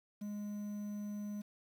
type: tone with quantisation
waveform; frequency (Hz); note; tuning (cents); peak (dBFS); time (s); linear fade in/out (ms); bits
triangle; 207; G#3; -5; -37; 0.21-1.42; 10; 10
effects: none